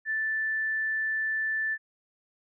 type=tone; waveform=sine; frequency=1760 Hz; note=A6; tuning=in tune; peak=-26 dBFS; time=0.05-1.78 s; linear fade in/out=50 ms; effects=none